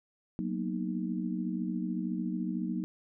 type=chord; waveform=sine; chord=B major seventh; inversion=second; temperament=equal; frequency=185 / 233.1 / 246.9 / 311.1 Hz; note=F#3 / A#3 / B3 / D#4; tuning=0 / 0 / 0 / 0 cents; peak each=-34 / -36 / -40 / -37 dBFS; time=0.39-2.84 s; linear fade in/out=0 ms; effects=none